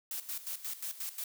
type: noise with tremolo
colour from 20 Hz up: blue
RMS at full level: -38 dBFS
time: 0.11-1.24 s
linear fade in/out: 2 ms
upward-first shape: square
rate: 5.6 Hz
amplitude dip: 75%
effects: none